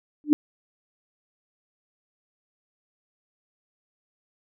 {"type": "tone with exponential growth", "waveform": "sine", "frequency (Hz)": 297.2, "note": "D4", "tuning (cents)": 21, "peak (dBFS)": -9, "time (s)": [0.24, 0.33], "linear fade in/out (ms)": 0, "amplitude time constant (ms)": 18, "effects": []}